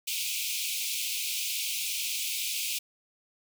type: high-pass noise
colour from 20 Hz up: pink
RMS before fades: -32 dBFS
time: 0.07-2.79 s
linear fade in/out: 10 ms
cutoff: 2300 Hz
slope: 96 dB/octave
effects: none